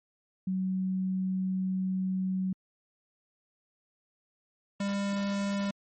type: tone pair in turn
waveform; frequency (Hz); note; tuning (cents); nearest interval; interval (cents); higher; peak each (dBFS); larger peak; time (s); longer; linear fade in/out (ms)
sine / square; 187.5 / 199.77; F#3 / G3; +23 / +33; minor second; 110; second; -27 / -29; first; 0.47-2.53 / 4.8-5.71; first; 5
effects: MP3 32 kbps